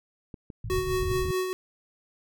clicks, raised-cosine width 3 ms, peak -27 dBFS, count 5, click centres 0.342 / 0.502 / 1.032 / 1.115 / 1.257 s
white low-pass noise, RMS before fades -32 dBFS, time 0.64-1.31 s, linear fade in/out 2 ms, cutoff 150 Hz, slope 96 dB/octave
square tone with tremolo, 371 Hz, F#4, 5 cents sharp, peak -25 dBFS, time 0.7-1.53 s, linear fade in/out 0 ms, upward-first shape sine, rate 4.8 Hz, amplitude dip 45%
effects none

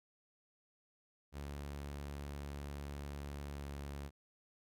sawtooth tone with pitch glide, 71.4 to 70.74 Hz, D2 to C#2, -48 to +36 cents, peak -39 dBFS, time 1.32-4.11 s, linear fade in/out 50 ms, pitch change -16 cents, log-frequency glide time 3.53-3.64 s, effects none

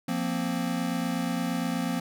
square chord, F suspended fourth, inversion none, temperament equal, 174.61 / 233.1 / 261.6 Hz, F3 / Bb3 / C4, 0 / 0 / 0 cents, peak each -32 dBFS, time 0.08-2 s, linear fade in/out 5 ms, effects none

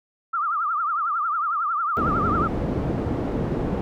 sine tone with vibrato, 1270 Hz, D#6, 35 cents sharp, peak -21 dBFS, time 0.33-2.48 s, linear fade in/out 10 ms, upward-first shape triangle, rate 11 Hz, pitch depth 180 cents each way
white low-pass noise, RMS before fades -25 dBFS, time 1.97-3.81 s, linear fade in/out 0 ms, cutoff 350 Hz, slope 12 dB/octave
effects none

